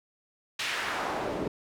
pink noise with band-pass filter sweep, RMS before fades -32 dBFS, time 0.59-1.48 s, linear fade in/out 5 ms, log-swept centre 3100 to 320 Hz, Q 1.2, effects none

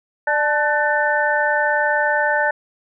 sine tone cluster, 594 / 873 / 1503 / 1785 Hz, D5 / A5 / F#6 / A6, +20 / -14 / +27 / +24 cents, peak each -21 dBFS, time 0.27-2.51 s, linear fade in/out 5 ms, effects none

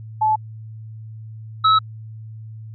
sine / square tone pair in turn, 865 / 1296 Hz, A5 / E6, -30 / -30 cents, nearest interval perfect fifth, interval 700 cents, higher second, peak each -14 / -12 dBFS, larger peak second, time 0.21-0.36 / 1.64-1.79 s, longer neither, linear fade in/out 10 ms, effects added 110 Hz sine -33 dBFS peak until 2.74 s + resampled to 11025 Hz

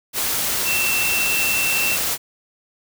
sine tone in noise, 2688 Hz, E7, 33 cents sharp, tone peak -20 dBFS, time 0.64-1.98 s, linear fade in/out 50 ms, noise white, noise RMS -22 dBFS, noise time 0.13-2.18 s, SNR -1 dB, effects none

